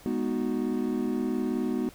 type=chord; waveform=triangle; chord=G# minor seventh; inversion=none; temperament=equal; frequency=207.7 / 246.9 / 311.1 / 370 Hz; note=G#3 / B3 / D#4 / F#4; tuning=0 / 0 / 0 / 0 cents; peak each=-31 / -27 / -31 / -31 dBFS; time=0.06-1.89 s; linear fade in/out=0 ms; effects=pink hiss -52 dBFS RMS until 1.94 s